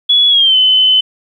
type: tone with pitch glide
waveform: sine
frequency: 3389 to 3037 Hz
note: G#7 to F#7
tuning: +34 to +44 cents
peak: -6 dBFS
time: 0.09-1.01 s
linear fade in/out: 10 ms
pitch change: -190 cents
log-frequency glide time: 0.29-0.56 s
effects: 8-bit